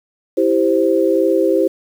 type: chord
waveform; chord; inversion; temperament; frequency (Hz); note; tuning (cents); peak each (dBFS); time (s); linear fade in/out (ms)
sine; C major; first; equal; 329.6 / 392 / 523.3; E4 / G4 / C5; 0 / 0 / 0; -16; 0.37-1.68; 10
effects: 7-bit